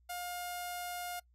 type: tone with low-pass filter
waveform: sawtooth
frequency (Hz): 710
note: F5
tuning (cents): +28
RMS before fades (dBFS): -41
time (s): 0.09-1.2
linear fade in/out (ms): 10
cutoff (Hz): 12000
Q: 3.3
effects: noise-tail reverb RT60 0.1 s tail -23 dB re dry + added 60 Hz sine -64 dBFS peak until 1.34 s